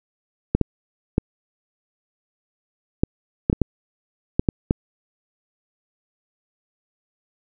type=clicks; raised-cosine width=3 ms; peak=-3 dBFS; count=10; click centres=0.55 / 0.613 / 1.181 / 3.035 / 3.499 / 3.529 / 3.617 / 4.395 / 4.488 / 4.709 s; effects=none